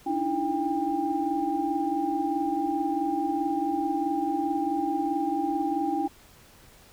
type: tone cluster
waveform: sine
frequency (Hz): 289.5 / 307.7 / 332.4 / 798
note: D4 / D#4 / E4 / G5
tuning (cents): -25 / -19 / +15 / +31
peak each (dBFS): -31 / -32 / -30 / -28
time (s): 0.06-6.08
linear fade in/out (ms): 10
effects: pink hiss -54 dBFS RMS until 6.92 s